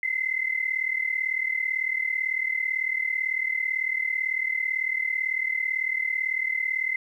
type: tone pair together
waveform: sine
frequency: 2041 / 2079 Hz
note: C7 / C7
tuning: -44 / -12 cents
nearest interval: unison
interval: 32 cents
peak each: -27 dBFS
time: 0.03-6.96 s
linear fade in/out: 2 ms
effects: 10-bit